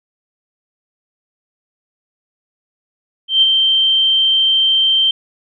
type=tone with ADSR envelope; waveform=sine; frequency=3133 Hz; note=G7; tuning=2 cents flat; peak=-6 dBFS; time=3.28-5.11 s; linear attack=140 ms; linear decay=27 ms; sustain=-4 dB; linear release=4 ms; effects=none